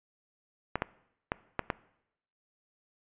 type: clicks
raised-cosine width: 0.5 ms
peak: -13 dBFS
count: 5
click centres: 0.756 / 0.821 / 1.319 / 1.593 / 1.702 s
effects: noise-tail reverb RT60 0.8 s tail -20 dB re dry + resampled to 8000 Hz